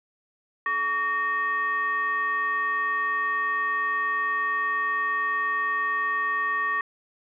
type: ring-modulated tone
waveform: triangle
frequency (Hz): 354.3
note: F4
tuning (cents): +25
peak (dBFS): -18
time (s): 0.66-6.81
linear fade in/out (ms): 2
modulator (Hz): 1490
effects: resampled to 8000 Hz + 10-bit